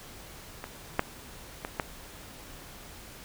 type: clicks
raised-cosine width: 0.5 ms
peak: -21 / -8 / -18 / -12 dBFS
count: 4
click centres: 0.641 / 0.994 / 1.649 / 1.798 s
effects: pink hiss -47 dBFS RMS until 3.24 s